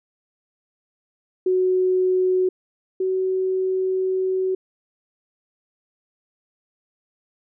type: tone pair in turn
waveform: sine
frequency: 369.9 / 375.5 Hz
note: F#4 / F#4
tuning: 0 / +26 cents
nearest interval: unison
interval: 26 cents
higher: second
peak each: -16 / -19 dBFS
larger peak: first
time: 1.46-2.49 / 3-4.55 s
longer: second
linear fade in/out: 5 ms
effects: none